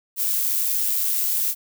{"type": "noise with amplitude modulation", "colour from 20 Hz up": "violet", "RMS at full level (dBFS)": -21, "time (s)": [0.16, 1.55], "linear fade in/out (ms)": 50, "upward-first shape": "sine", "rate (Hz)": 101, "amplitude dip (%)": 30, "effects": []}